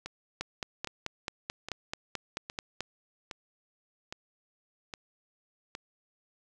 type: two click trains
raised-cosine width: 0.2 ms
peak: -16 / -21 dBFS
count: 12 / 8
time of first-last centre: 0.41-2.807 / 0.06-5.751 s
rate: 4.59 / 1.23 Hz
effects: none